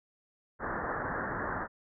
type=low-pass noise; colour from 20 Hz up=white; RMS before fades=-35 dBFS; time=0.59-1.68 s; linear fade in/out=50 ms; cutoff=1800 Hz; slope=96 dB/octave; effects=none